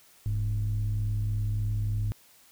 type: tone pair together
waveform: sine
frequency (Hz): 40.78 / 104.1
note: E1 / G#2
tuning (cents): -18 / +5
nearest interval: octave + major third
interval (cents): 1623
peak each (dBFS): -30 / -25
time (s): 0.26-2.12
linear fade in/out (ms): 0
effects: tanh soft clip ceiling -22 dBFS + white hiss -58 dBFS RMS until 2.51 s